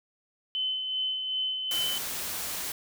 sine tone with tremolo, 3045 Hz, F#7, 49 cents sharp, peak -26 dBFS, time 0.55-1.98 s, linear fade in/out 0 ms, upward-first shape sine, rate 2.6 Hz, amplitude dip 40%
white noise, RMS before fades -34 dBFS, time 1.71-2.72 s, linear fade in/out 2 ms
effects none

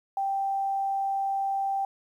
sine tone, 784 Hz, G5, in tune, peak -25 dBFS, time 0.17-1.85 s, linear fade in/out 2 ms, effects 10-bit

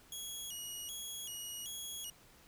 15% pulse tone with vibrato, 3104 Hz, G7, 18 cents flat, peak -35 dBFS, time 0.12-2.1 s, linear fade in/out 2 ms, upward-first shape square, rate 1.3 Hz, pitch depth 120 cents each way, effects pink hiss -62 dBFS RMS until 2.47 s

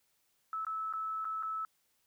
sine tone with dropouts, 1305 Hz, E6, 18 cents flat, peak -34 dBFS, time 0.53-1.65 s, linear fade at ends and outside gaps 1 ms, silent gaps 0.649-0.667 / 0.927-0.936 / 1.246-1.252 / 1.426-1.432 s, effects white hiss -75 dBFS RMS until 2.06 s

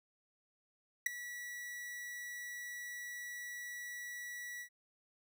45% pulse tone with ADSR envelope, 1942 Hz, B6, 30 cents flat, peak -26 dBFS, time 1.06-4.69 s, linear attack 5 ms, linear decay 9 ms, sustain -17 dB, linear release 81 ms, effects none

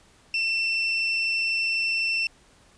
35% pulse tone, 2688 Hz, E7, 33 cents sharp, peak -21 dBFS, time 0.34-2.27 s, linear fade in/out 2 ms, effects pink hiss -57 dBFS RMS until 2.77 s + resampled to 22050 Hz

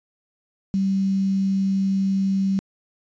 sine tone with quantisation, 193.7 Hz, G3, 20 cents flat, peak -18 dBFS, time 0.74-2.59 s, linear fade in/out 0 ms, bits 7, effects resampled to 16000 Hz

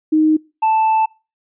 sine / triangle tone pair in turn, 311.1 / 879.9 Hz, D#4 / A5, 0 / 0 cents, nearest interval octave + tritone, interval 1800 cents, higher second, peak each -10 dBFS, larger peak neither, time 0.12-0.37 / 0.62-1.06 s, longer second, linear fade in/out 10 ms, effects noise-tail reverb RT60 0.3 s tail -24 dB re dry + resampled to 8000 Hz

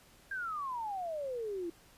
sine exponential sweep, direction down, 1622 to 329.6 Hz, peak -35 dBFS, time 0.31-1.7 s, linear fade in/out 5 ms, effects pink hiss -61 dBFS RMS until 1.97 s + resampled to 32000 Hz

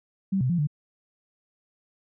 sine tone with pitch steps, 192.9 / 127.5 / 173.8 / 147.8 Hz, G3 / C3 / F3 / D3, -28 / -44 / -8 / +11 cents, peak -21 dBFS, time 0.32-0.672 s, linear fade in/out 10 ms, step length 88 ms, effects none

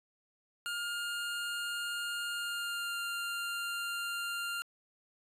25% pulse tone with pitch glide, 1413 to 1396 Hz, F6 to F6, +20 to -1 cents, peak -31 dBFS, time 0.66-4.62 s, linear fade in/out 0 ms, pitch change -21 cents, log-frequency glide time 2.31-3 s, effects resampled to 32000 Hz + 12-bit

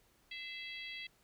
harmonic tone with a mistuned harmonic, 659.3 Hz, E5, in tune, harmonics 3 / 4 / 5 / 6 / 7, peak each -47 / -48 / -48 / -54 / -55 dBFS, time 0.31-1.07 s, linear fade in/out 5 ms, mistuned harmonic 3, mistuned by +55 cents, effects pink hiss -70 dBFS RMS until 1.23 s

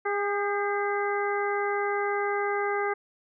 harmonic tone with a mistuned harmonic, 407.3 Hz, G#4, 34 cents flat, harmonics 1 / 2 / 3 / 4 / 5, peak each -28 / -31 / -33 / -34 / -35 dBFS, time 0.05-2.94 s, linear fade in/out 10 ms, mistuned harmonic 4, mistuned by -43 cents, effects none

